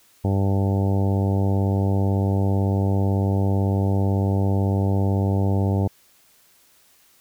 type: harmonic tone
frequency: 98 Hz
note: G2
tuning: in tune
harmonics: 1 / 2 / 3 / 4 / 5 / 6 / 7 / 8 / 9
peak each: -19 / -25 / -29 / -31 / -33 / -35 / -36 / -37 / -38 dBFS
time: 0.24-5.88 s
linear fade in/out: 10 ms
effects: white hiss -57 dBFS RMS until 7.2 s